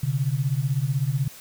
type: beating tone pair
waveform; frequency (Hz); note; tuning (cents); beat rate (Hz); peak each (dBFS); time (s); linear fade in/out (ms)
sine; 127.7 / 143.7; C3 / D3; -42 / -37; 16; -24; 0.03-1.28; 5
effects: white hiss -45 dBFS RMS until 1.4 s